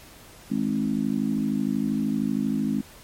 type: harmonic tone with a mistuned harmonic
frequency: 52.9 Hz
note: G#1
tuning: 33 cents sharp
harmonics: 3 / 4 / 5 / 6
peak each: -33 / -25 / -26 / -33 dBFS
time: 0.5-2.82 s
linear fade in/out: 20 ms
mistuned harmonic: 3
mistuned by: +18 cents
effects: pink hiss -48 dBFS RMS until 3.03 s + MP3 64 kbps